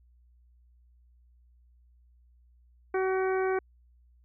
harmonic tone, 377.8 Hz, F#4, 36 cents sharp, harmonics 1 / 2 / 3 / 4 / 5 / 6, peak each -26 / -34 / -38 / -37 / -43 / -43 dBFS, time 2.94-3.59 s, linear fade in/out 5 ms, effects added 60 Hz sine -58 dBFS peak until 4.24 s

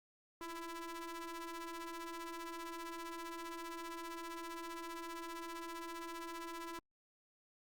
sawtooth ring-modulated tone, 331.7 Hz, E4, 11 cents sharp, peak -37 dBFS, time 0.41-6.79 s, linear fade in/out 0 ms, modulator 671 Hz, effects Opus 48 kbps

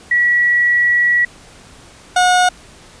sine / 30% pulse tone pair in turn, 1933 / 726 Hz, B6 / F#5, -38 / -33 cents, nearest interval octave + perfect fourth, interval 1695 cents, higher first, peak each -10 / -7 dBFS, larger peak second, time 0.11-1.25 / 2.16-2.49 s, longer first, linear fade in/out 5 ms, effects pink hiss -42 dBFS RMS until 3 s + resampled to 22050 Hz

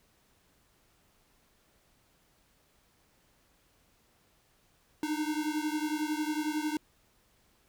square beating tone pair, 301.2 / 312.2 Hz, D4 / D#4, +44 / +6 cents, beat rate 11 Hz, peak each -33 / -35 dBFS, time 5.03-6.77 s, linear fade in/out 2 ms, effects pink hiss -68 dBFS RMS until 7.68 s

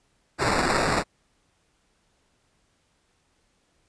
white noise with sample-and-hold, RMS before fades -23 dBFS, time 0.38-1.04 s, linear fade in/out 50 ms, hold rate 3150 Hz, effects pink hiss -68 dBFS RMS until 3.88 s + resampled to 22050 Hz

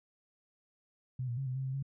sine tone with pitch steps, 127.9 / 119.3 / 135.6 / 127.7 / 133.3 / 131.8 / 136.8 Hz, C3 / A#2 / C#3 / C3 / C3 / C3 / C#3, -39 / +41 / -38 / -42 / +33 / +13 / -23 cents, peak -33 dBFS, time 1.19-1.827 s, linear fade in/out 5 ms, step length 91 ms, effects none

